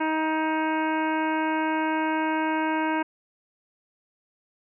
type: harmonic tone with a mistuned harmonic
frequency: 314.8 Hz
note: D#4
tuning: 20 cents sharp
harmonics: 1 / 2 / 3 / 4 / 5 / 6 / 7 / 8 / 9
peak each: -26 / -33 / -27 / -40 / -32 / -43 / -37 / -41 / -44 dBFS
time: 0-3.03 s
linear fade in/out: 10 ms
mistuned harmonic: 9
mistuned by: -16 cents
effects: none